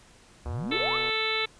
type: exponential sweep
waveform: sine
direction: up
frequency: 59.5 to 1396.9 Hz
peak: -30 dBFS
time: 0.45-0.98 s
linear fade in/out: 20 ms
type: click train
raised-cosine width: 1 ms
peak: -27 dBFS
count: 78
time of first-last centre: 0.46-1.096 s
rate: 121 Hz
type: harmonic tone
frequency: 440 Hz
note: A4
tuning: in tune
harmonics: 1 / 2 / 3 / 4 / 5 / 6 / 7 / 8 / 9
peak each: -33 / -40 / -34 / -38 / -30 / -35 / -39 / -33 / -33 dBFS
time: 0.71-1.46 s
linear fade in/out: 10 ms
effects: pink hiss -55 dBFS RMS until 1.59 s + resampled to 22050 Hz